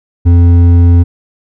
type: tone with hard clipping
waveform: sine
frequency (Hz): 86.4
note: F2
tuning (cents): -18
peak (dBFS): -4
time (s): 0.25-1.04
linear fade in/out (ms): 20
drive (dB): 7
effects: none